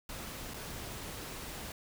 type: noise with dropouts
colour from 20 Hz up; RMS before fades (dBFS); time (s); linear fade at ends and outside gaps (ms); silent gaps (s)
pink; -43; 0.09-1.72; 2; 0.537-0.542
effects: none